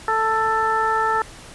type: harmonic tone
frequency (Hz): 442.2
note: A4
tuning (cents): +9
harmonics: 1 / 2 / 3 / 4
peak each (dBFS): -26 / -21 / -21 / -26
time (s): 0.08-1.22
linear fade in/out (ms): 2
effects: pink hiss -41 dBFS RMS until 1.54 s + resampled to 24000 Hz